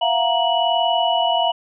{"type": "tone cluster", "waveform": "sine", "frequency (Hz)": [677, 718, 936, 2945], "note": ["E5", "F5", "A#5", "F#7"], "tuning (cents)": [46, 48, 7, -9], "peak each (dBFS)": [-20, -21, -22, -22], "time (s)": [0.01, 1.52], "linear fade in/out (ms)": 10, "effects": []}